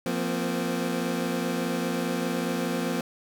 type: chord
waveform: 25% pulse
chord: F suspended fourth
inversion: none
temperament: equal with one note detuned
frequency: 174.61 / 233.1 / 258 Hz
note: F3 / Bb3 / C4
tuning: 0 / 0 / -24 cents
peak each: -27 dBFS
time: 0.06-3.01 s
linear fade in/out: 2 ms
effects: none